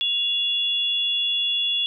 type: tone pair together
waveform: sine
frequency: 2794 / 3397 Hz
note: F7 / G#7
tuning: 0 / +38 cents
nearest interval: minor third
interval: 338 cents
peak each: -27 / -21 dBFS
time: 0.01-1.86 s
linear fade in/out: 0 ms
effects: none